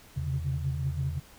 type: tone cluster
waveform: sine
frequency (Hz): 82.3 / 131.7 / 137.4 / 147.1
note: E2 / C3 / C#3 / D3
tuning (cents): -2 / +12 / -15 / +3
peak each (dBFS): -32 / -33 / -31 / -39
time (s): 0.16-1.2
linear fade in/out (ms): 20
effects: tanh soft clip ceiling -19 dBFS + pink hiss -54 dBFS RMS until 1.38 s